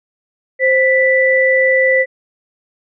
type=tone pair together; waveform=sine; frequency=523.2 / 1975.5 Hz; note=C5 / B6; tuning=0 / 0 cents; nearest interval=octave + major seventh; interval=2300 cents; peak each=-12 dBFS; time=0.59-2.06 s; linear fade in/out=50 ms; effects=none